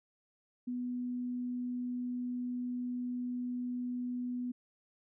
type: tone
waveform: sine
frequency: 246.9 Hz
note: B3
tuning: in tune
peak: -34 dBFS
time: 0.67-4.52 s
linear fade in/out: 10 ms
effects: none